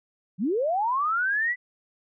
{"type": "linear sweep", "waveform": "sine", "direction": "up", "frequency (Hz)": [157.5, 2005], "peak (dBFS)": -22, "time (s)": [0.38, 1.56], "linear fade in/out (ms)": 50, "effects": []}